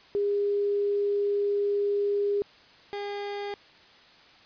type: tone pair in turn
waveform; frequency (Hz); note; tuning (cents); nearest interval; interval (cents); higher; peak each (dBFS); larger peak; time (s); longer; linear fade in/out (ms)
sine / 30% pulse; 406.4 / 406.4; G#4 / G#4; -38 / -38; unison; 0; neither; -23 / -29; first; 0.15-2.42 / 2.93-3.54; first; 0
effects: white hiss -54 dBFS RMS until 4.45 s + resampled to 11025 Hz